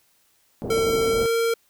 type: low-pass noise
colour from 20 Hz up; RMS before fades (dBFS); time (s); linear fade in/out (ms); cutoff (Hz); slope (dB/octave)
white; -30; 0.62-1.26; 0; 560; 24
type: tone with pitch glide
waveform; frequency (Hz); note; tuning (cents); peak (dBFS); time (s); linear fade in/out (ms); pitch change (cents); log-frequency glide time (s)
square; 451.4 to 460.1; A4 to A#4; +44 to -23; -20; 0.7-1.54; 5; +33; 1.06-1.32
effects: white hiss -63 dBFS RMS until 1.69 s